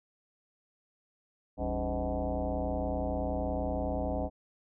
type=tone with frequency modulation; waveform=sine; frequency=277.2 Hz; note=C#4; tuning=in tune; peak=-29 dBFS; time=1.57-4.3 s; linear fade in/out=50 ms; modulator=117 Hz; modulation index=4.1; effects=none